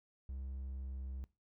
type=tone with pitch glide; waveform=triangle; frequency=66.4 to 65.83 Hz; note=C2 to C2; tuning=+26 to +11 cents; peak=-39 dBFS; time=0.29-1.24 s; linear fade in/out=0 ms; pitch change=-15 cents; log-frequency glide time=0.58-1.03 s; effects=noise-tail reverb RT60 0.3 s tail -21 dB re dry